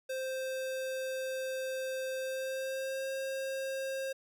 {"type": "tone with pitch glide", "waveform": "square", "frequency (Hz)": [523.3, 535.2], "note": ["C5", "C5"], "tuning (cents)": [0, 39], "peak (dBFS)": -35, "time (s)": [0.09, 4.13], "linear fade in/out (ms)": 10, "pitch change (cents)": 39, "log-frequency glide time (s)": [2.19, 3.1], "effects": []}